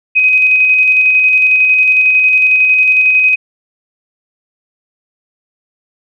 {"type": "tone with tremolo", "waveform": "sine", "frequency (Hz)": 2518, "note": "D#7", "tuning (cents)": 20, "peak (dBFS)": -5, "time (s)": [0.15, 3.36], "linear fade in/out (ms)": 20, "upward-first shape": "square", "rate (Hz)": 11, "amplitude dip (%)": 25, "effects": []}